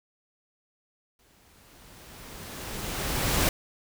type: noise with exponential growth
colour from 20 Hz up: pink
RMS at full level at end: -23 dBFS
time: 1.19-3.49 s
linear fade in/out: 2 ms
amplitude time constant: 500 ms
effects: none